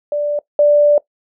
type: tone pair in turn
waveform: sine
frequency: 587.3 / 587.3 Hz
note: D5 / D5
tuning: 0 / 0 cents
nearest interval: unison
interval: 0 cents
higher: neither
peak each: -15 / -7 dBFS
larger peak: second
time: 0.12-0.39 / 0.59-0.98 s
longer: second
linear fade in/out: 2 ms
effects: noise-tail reverb RT60 0.1 s tail -20 dB re dry